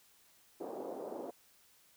pink band-pass noise, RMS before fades -43 dBFS, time 0.6-1.31 s, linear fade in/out 10 ms, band 300 to 740 Hz, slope 24 dB/octave, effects white hiss -66 dBFS RMS until 1.96 s

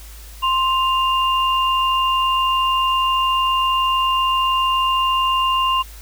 sine tone pair together, 1048.8 / 2800 Hz, C6 / F7, +4 / +4 cents, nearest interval octave + perfect fourth, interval 1700 cents, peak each -16 / -21 dBFS, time 0.42-5.83 s, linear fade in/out 20 ms, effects added 53 Hz sine -36 dBFS peak until 6.01 s + white hiss -43 dBFS RMS until 6.01 s

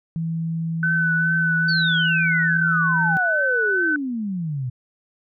sine tone with pitch glide, 164.1 to 165.05 Hz, E3 to E3, -8 to +2 cents, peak -22 dBFS, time 0.16-3.17 s, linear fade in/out 0 ms, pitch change +10 cents, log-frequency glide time 0.65-2.83 s
sine tone with vibrato, 1506 Hz, F#6, 30 cents sharp, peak -18 dBFS, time 0.83-3.96 s, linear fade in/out 2 ms, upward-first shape triangle, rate 2.4 Hz, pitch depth 36 cents each way
sine exponential sweep, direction down, 4619 to 120.6 Hz, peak -23 dBFS, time 1.68-4.7 s, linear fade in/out 10 ms
effects none

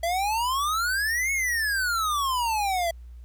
square exponential two-way sweep, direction up then down, 659.3 to 2217 to 659.3 Hz, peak -24 dBFS, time 0.03-2.91 s, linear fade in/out 5 ms, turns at 1.32 s, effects added 60 Hz sine -40 dBFS peak until 3.24 s + pink hiss -68 dBFS RMS until 3.24 s

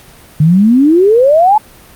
sine exponential sweep, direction up, 146.83 to 880 Hz, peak -4 dBFS, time 0.4-1.58 s, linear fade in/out 5 ms, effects pink hiss -39 dBFS RMS until 1.95 s + Opus 48 kbps

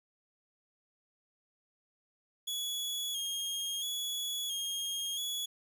sawtooth tone with vibrato, 3313 Hz, G#7, 5 cents flat, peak -31 dBFS, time 2.47-5.46 s, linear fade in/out 10 ms, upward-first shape square, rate 0.74 Hz, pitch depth 37 cents each way, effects 11-bit

